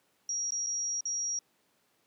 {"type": "tone with dropouts", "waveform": "sine", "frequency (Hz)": 5680, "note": "F8", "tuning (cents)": 28, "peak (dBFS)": -30, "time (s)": [0.29, 1.39], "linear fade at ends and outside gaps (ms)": 2, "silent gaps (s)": [[0.507, 0.52], [0.664, 0.668], [1.008, 1.054]], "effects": ["pink hiss -71 dBFS RMS until 2.06 s", "high-pass 200 Hz 12 dB/octave"]}